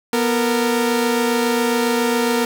sawtooth tone pair together, 243.4 / 459.5 Hz, B3 / A#4, -25 / -25 cents, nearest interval major seventh, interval 1100 cents, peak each -15 dBFS, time 0.13-2.45 s, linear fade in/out 2 ms, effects none

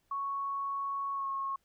sine tone with pitch glide, 1108.7 to 1090.3 Hz, C#6 to C#6, 0 to -29 cents, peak -32 dBFS, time 0.11-1.56 s, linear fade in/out 5 ms, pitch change -29 cents, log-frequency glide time 1.13-1.28 s, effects pink hiss -75 dBFS RMS until 1.64 s

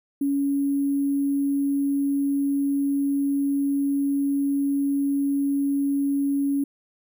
sine tone with sample-and-hold, 280 Hz, C#4, 18 cents sharp, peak -20 dBFS, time 0.21-6.64 s, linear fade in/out 5 ms, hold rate 11025 Hz, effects none

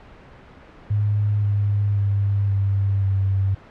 sine tone with pitch steps, 103.83 / 102.11 / 100.41 / 98.74 / 97.1 Hz, G#2 / G#2 / G2 / G2 / G2, 0 / -29 / +42 / +13 / -16 cents, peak -17 dBFS, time 0.9-3.55 s, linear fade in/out 10 ms, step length 530 ms, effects pink hiss -45 dBFS RMS until 3.7 s + low-pass 2000 Hz 12 dB/octave

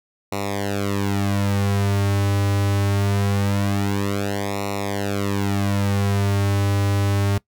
sawtooth tone with flanger, 100 Hz, G2, 35 cents sharp, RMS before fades -21 dBFS, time 0.32-7.38 s, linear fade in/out 5 ms, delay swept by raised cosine 0.62 to 4.42 ms, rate 0.23 Hz, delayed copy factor -1, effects noise-tail reverb RT60 0.1 s tail -21 dB re dry

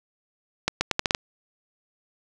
accelerating click train, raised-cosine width 0.2 ms, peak -4 dBFS, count 7, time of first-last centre 0.68-1.149 s, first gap 130 ms, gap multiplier 0.79, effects none

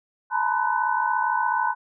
sine tone cluster, 864 / 931 / 968 / 1022 / 1498 Hz, A5 / A#5 / B5 / C6 / F#6, -32 / -2 / -35 / -41 / +21 cents, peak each -27 dBFS, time 0.3-1.75 s, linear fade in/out 50 ms, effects none

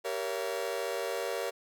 40% pulse chord, G diminished seventh, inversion none, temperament just, 392 / 470.4 / 564.5 / 677.4 Hz, G4 / Bb4 / Db5 / Fb5, 0 / +16 / +31 / +47 cents, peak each -38 / -35 / -36 / -39 dBFS, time 0.04-1.51 s, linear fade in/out 20 ms, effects none

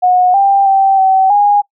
sine tone with pitch steps, 728 / 791 / 778 / 764 / 820 Hz, F#5 / G5 / G5 / G5 / G#5, -28 / +15 / -13 / -45 / -22 cents, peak -6 dBFS, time 0.02-1.62 s, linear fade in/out 20 ms, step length 320 ms, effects noise-tail reverb RT60 0.1 s tail -21 dB re dry

